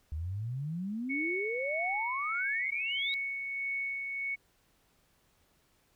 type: exponential sweep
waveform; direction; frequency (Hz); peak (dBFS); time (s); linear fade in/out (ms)
sine; up; 73.42 to 3888; -33; 0.12-3.14; 0
type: tone with tremolo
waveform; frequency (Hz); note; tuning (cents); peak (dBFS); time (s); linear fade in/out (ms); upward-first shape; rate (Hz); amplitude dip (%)
sine; 2217; C#7; 0; -31; 1.09-4.36; 20; sine; 1.6; 35
effects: pink hiss -70 dBFS RMS until 5.95 s